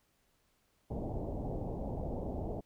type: low-pass noise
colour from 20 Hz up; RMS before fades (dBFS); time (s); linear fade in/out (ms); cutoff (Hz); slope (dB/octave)
pink; -38; 0.9-2.61; 10; 800; 48
effects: pink hiss -74 dBFS RMS until 2.65 s